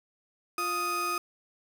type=tone pair together; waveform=35% pulse; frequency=350.1 / 1247.6 Hz; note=F4 / D#6; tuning=+4 / +4 cents; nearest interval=octave + minor seventh; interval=2200 cents; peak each=-35 / -27 dBFS; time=0.58-1.18 s; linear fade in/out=2 ms; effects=none